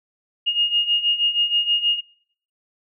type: beating tone pair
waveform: sine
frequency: 2846 / 2852.3 Hz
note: F7 / F7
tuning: +32 / +36 cents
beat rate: 6.3 Hz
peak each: -23 / -19 dBFS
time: 0.46-2.01 s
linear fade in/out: 20 ms
effects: noise-tail reverb RT60 0.6 s tail -22 dB re dry